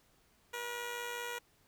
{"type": "tone with amplitude modulation", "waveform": "10% pulse", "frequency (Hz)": 480, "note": "B4", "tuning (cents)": -49, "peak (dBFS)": -28, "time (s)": [0.53, 1.39], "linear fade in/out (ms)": 10, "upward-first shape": "sine", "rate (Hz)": 105, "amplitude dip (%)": 45, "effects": ["pink hiss -69 dBFS RMS until 1.67 s"]}